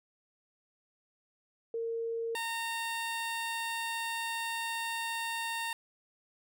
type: tone pair in turn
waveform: sine / 15% pulse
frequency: 458.7 / 917.4 Hz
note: A#4 / A#5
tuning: -28 / -28 cents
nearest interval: octave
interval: 1200 cents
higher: second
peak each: -32 / -27 dBFS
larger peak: second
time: 1.74-2.35 / 2.35-5.73 s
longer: second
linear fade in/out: 2 ms
effects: none